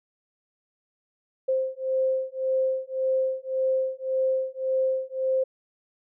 sine beating tone pair, 523.3 / 525.1 Hz, C5 / C5, 0 / +6 cents, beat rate 1.8 Hz, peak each -26 dBFS, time 1.48-5.44 s, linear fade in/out 10 ms, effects none

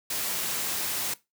white noise, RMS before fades -30 dBFS, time 0.1-1.14 s, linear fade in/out 5 ms, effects noise-tail reverb RT60 0.2 s tail -18 dB re dry + high-pass 100 Hz 12 dB/octave

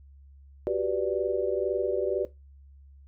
sine chord, G major seventh, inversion third, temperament equal, 370 / 392 / 493.9 / 587.3 Hz, F#4 / G4 / B4 / D5, 0 / 0 / 0 / 0 cents, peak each -30 dBFS, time 0.67-2.25 s, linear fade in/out 0 ms, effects noise-tail reverb RT60 0.2 s tail -17 dB re dry + added 69 Hz sine -49 dBFS peak until 3.07 s

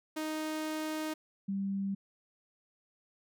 sawtooth / sine tone pair in turn, 311.1 / 196.35 Hz, D#4 / G3, 0 / +3 cents, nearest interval minor sixth, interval 797 cents, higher first, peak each -30 / -31 dBFS, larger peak first, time 0.16-1.14 / 1.48-1.95 s, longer first, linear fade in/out 10 ms, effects none

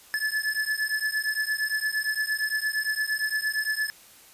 square beating tone pair, 1725 / 1733.7 Hz, A6 / A6, -35 / -26 cents, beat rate 8.7 Hz, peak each -29 dBFS, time 0.14-3.9 s, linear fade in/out 0 ms, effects white hiss -52 dBFS RMS until 4.33 s + resampled to 32000 Hz

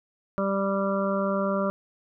harmonic tone, 196.2 Hz, G3, 2 cents sharp, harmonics 1 / 2 / 3 / 5 / 6 / 7, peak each -27 / -33 / -27 / -37 / -32 / -35 dBFS, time 0.38-1.7 s, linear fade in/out 0 ms, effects none

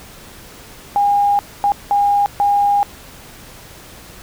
sine tone bursts at uneven times, 812 Hz, G#5, 39 cents flat, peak -11 dBFS, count 4, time 0.96-1.39 / 1.64-1.72 / 1.91-2.26 / 2.4-2.83 s, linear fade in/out 0 ms, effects pink hiss -39 dBFS RMS until 4.22 s

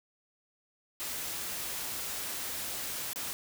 white noise with dropouts, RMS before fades -37 dBFS, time 1-3.33 s, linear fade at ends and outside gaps 0 ms, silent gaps 3.132-3.159 s, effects none

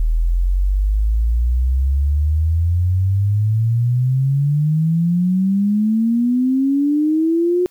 sine exponential sweep, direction up, 39.07 to 363.6 Hz, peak -13 dBFS, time 0-7.66 s, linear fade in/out 0 ms, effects white hiss -56 dBFS RMS until 7.7 s

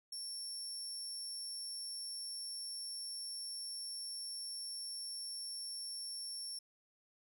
30% pulse tone, 5450 Hz, F8, 43 cents flat, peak -38 dBFS, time 0.12-6.59 s, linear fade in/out 5 ms, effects none

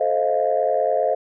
sine chord, F dominant seventh, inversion first, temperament just, 436.5 / 523.8 / 628.6 / 698.5 Hz, A4 / C5 / Eb5 / F5, -14 / +2 / +18 / 0 cents, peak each -25 / -22 / -21 / -22 dBFS, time 0-1.15 s, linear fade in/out 10 ms, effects tanh soft clip ceiling -8 dBFS

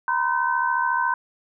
sine tone cluster, 947 / 1021 / 1529 Hz, A#5 / C6 / G6, +27 / -43 / -44 cents, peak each -24 dBFS, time 0.08-1.14 s, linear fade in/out 2 ms, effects none

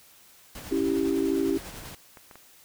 pink noise with tremolo, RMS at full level -40 dBFS, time 0.55-1.95 s, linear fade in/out 2 ms, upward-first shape sine, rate 10 Hz, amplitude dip 35%
sine chord, C# diminished, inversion none, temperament equal, 277.2 / 329.6 / 392 Hz, C#4 / E4 / G4, 0 / 0 / 0 cents, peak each -27 dBFS, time 0.71-1.58 s, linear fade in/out 10 ms
clicks, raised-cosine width 0.5 ms, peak -31 dBFS, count 3, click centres 2.172 / 2.312 / 2.356 s
effects white hiss -55 dBFS RMS until 2.64 s

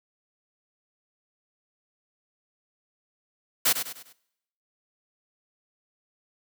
white noise with echo, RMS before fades -21 dBFS, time 3.65-3.73 s, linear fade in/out 10 ms, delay 100 ms, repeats 4, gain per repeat -8 dB, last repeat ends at 4.13 s, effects noise-tail reverb RT60 0.8 s tail -22 dB re dry + high-pass 200 Hz 12 dB/octave

